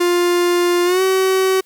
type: tone with pitch glide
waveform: 45% pulse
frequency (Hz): 351.4 to 378.8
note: F4 to F#4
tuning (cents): +11 to +41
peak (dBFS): -13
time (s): 0-1.61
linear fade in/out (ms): 10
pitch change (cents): +130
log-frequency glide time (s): 0.85-1.02
effects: white hiss -56 dBFS RMS until 1.65 s